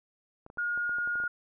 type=clicks; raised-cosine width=1 ms; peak=-33 dBFS; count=10; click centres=0.464 / 0.501 / 0.573 / 0.776 / 0.894 / 0.985 / 1.075 / 1.156 / 1.201 / 1.238 s
type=tone; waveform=sine; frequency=1430 Hz; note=F6; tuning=41 cents sharp; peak=-28 dBFS; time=0.58-1.28 s; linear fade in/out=5 ms
effects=none